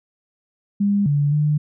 sine tone with pitch steps, 202 / 144.5 / 149.6 Hz, G#3 / D3 / D3, -48 / -28 / +32 cents, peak -15 dBFS, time 0.8-1.58 s, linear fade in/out 10 ms, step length 260 ms, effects none

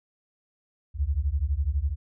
sine beating tone pair, 65.41 / 77.41 Hz, C2 / D#2, 0 / -8 cents, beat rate 12 Hz, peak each -26 dBFS, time 0.94-1.96 s, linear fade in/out 50 ms, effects none

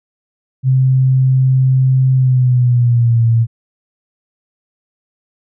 sine tone with pitch glide, 130.81 to 115.2 Hz, C3 to A#2, 0 to -20 cents, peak -8 dBFS, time 0.63-3.47 s, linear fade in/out 50 ms, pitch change -220 cents, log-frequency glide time 2.14-3.25 s, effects none

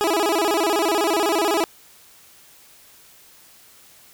20% pulse tone with vibrato, 370 Hz, F#4, in tune, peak -13 dBFS, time 0.01-1.64 s, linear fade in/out 0 ms, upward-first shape square, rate 16 Hz, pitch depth 200 cents each way, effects white hiss -50 dBFS RMS until 4.13 s

